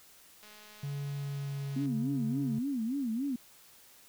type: click train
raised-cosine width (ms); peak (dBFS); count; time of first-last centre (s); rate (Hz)
0.2; -37; 302; 0.43-1.857; 211
type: tone with pitch glide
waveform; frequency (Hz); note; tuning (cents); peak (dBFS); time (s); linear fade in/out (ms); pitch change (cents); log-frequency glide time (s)
triangle; 141.8 to 138.88; C#3 to C#3; +40 to +4; -32; 0.83-2.59; 5; -36; 1.07-1.75
type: tone with vibrato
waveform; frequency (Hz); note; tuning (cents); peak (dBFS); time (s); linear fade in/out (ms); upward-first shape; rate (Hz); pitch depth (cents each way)
sine; 250.2; B3; +23; -30; 1.76-3.36; 5; sine; 3.5; 230
effects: white hiss -58 dBFS RMS until 4.08 s